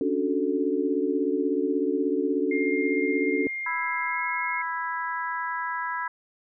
sine chord, D major seventh, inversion third, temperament equal, 277.2 / 293.7 / 370 / 440 Hz, C#4 / D4 / F#4 / A4, 0 / 0 / 0 / 0 cents, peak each -28 dBFS, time 0.01-3.47 s, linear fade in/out 2 ms
sine tone with pitch glide, 2119 to 2149 Hz, C7 to C7, +21 to +46 cents, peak -29 dBFS, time 2.51-4.62 s, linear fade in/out 5 ms, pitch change +25 cents, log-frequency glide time 4.06-4.21 s
harmonic tone, 329.6 Hz, E4, in tune, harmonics 3 / 4 / 5 / 6, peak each -30 / -35 / -32 / -39 dBFS, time 3.66-6.08 s, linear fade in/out 5 ms
effects none

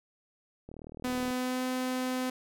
click train, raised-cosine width 2 ms, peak -31 dBFS, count 25, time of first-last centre 0.69-1.305 s, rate 39 Hz
sawtooth tone with pitch glide, 251.1 to 255.2 Hz, B3 to C4, +29 to -43 cents, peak -26 dBFS, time 1.04-2.3 s, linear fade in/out 5 ms, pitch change +28 cents, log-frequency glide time 1.27-1.65 s
effects none

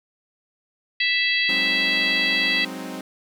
harmonic tone, 659.3 Hz, E5, in tune, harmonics 3 / 4 / 5 / 6 / 7, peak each -22 / -24 / -26 / -28 / -29 dBFS, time 1-2.65 s, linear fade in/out 5 ms
sawtooth chord, Ab dominant seventh, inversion third, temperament equal, 185 / 207.7 / 261.6 / 311.1 Hz, Gb3 / Ab3 / C4 / Eb4, 0 / 0 / 0 / 0 cents, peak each -33 / -35 / -30 / -33 dBFS, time 1.49-3.01 s, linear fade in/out 2 ms
effects none

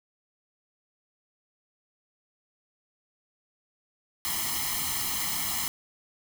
white noise with comb filter, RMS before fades -30 dBFS, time 4.25-5.68 s, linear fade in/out 0 ms, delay 0.97 ms, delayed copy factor +1, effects none

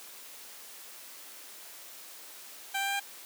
15% pulse tone with pitch steps, 784 / 789 / 794 / 799.1 Hz, G5 / G5 / G5 / G5, 0 / +11 / +22 / +33 cents, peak -23 dBFS, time 2.74-3 s, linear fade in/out 10 ms, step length 65 ms, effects white hiss -48 dBFS RMS until 3.25 s + high-pass 300 Hz 12 dB/octave

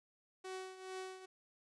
sawtooth tone with tremolo, 375.4 Hz, F#4, 25 cents sharp, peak -38 dBFS, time 0.44-1.26 s, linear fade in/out 10 ms, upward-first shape triangle, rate 2.3 Hz, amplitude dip 75%, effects resampled to 22050 Hz + 12-bit

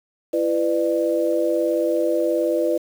sine tone cluster, 336.5 / 499.4 / 598 Hz, E4 / B4 / D5, +36 / +19 / +31 cents, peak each -22 dBFS, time 0.33-2.78 s, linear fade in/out 10 ms, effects 7-bit

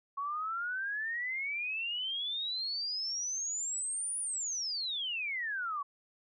sine exponential two-way sweep, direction up then down, 1102 to 9850 to 1102 Hz, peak -33 dBFS, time 0.17-5.83 s, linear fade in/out 10 ms, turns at 4.19 s, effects none

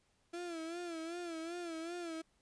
35% pulse tone with vibrato, 336.7 Hz, E4, 37 cents sharp, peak -39 dBFS, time 0.33-2.22 s, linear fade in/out 10 ms, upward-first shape sine, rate 2.6 Hz, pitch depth 83 cents each way, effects pink hiss -75 dBFS RMS until 2.41 s + resampled to 22050 Hz

